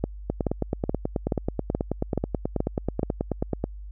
two click trains, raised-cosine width 2 ms, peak -11 / -10 dBFS, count 32 / 8, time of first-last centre 0.3-3.641 / 0.04-3.031 s, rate 9.28 / 2.34 Hz, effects added 50 Hz sine -36 dBFS peak until 3.91 s

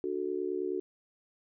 sine tone with amplitude modulation, 370 Hz, F#4, in tune, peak -26 dBFS, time 0.04-0.8 s, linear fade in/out 0 ms, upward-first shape sine, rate 69.5 Hz, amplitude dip 100%, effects none

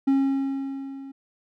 triangle tone with level ramp, 272.1 Hz, C#4, 32 cents flat, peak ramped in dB -14 to -35 dBFS, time 0.07-1.12 s, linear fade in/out 10 ms, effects none

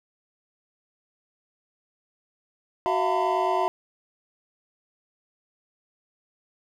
triangle tone cluster, 371.5 / 658 / 707 / 906 / 1004 Hz, F#4 / E5 / F5 / A#5 / B5, +7 / -3 / +21 / -50 / +28 cents, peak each -26 dBFS, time 2.86-3.68 s, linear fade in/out 0 ms, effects none

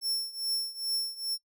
sawtooth tone with tremolo, 5400 Hz, E8, 41 cents sharp, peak -24 dBFS, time 0.01-1.38 s, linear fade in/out 50 ms, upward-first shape triangle, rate 2.4 Hz, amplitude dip 90%, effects noise-tail reverb RT60 0.1 s tail -25 dB re dry

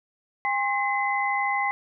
sine tone cluster, 810 / 1063 / 2038 Hz, G#5 / C6 / C7, -43 / +27 / -46 cents, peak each -26 / -29 / -26 dBFS, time 0.45-1.71 s, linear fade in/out 0 ms, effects none

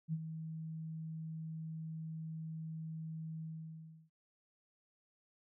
sine tone with ADSR envelope, 160 Hz, D#3, 49 cents sharp, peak -32 dBFS, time 0.08-4.1 s, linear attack 50 ms, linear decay 46 ms, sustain -9 dB, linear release 680 ms, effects none

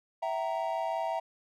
triangle chord, E diminished, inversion none, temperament equal with one note detuned, 659.3 / 764.8 / 932.3 Hz, E5 / G5 / Bb5, 0 / -43 / 0 cents, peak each -31 / -33 / -33 dBFS, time 0.22-1.2 s, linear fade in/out 10 ms, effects none

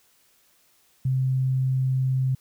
sine tone, 130.81 Hz, C3, in tune, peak -20 dBFS, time 1.05-2.35 s, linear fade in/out 5 ms, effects white hiss -62 dBFS RMS until 2.4 s

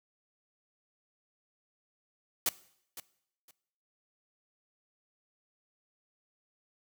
white noise with echo, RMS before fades -28 dBFS, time 2.46-2.49 s, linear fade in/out 2 ms, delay 510 ms, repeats 2, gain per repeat -15 dB, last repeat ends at 3.51 s, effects noise-tail reverb RT60 0.7 s tail -19 dB re dry

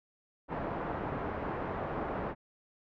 white low-pass noise, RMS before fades -36 dBFS, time 0.48-2.35 s, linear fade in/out 50 ms, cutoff 920 Hz, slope 12 dB/octave, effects low-pass 2000 Hz 12 dB/octave

